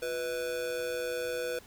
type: tone with amplitude modulation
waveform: square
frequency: 493.9 Hz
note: B4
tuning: in tune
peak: -29 dBFS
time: 0.02-1.59 s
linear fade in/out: 5 ms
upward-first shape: sine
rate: 140 Hz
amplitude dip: 75%
effects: pink hiss -55 dBFS RMS until 1.66 s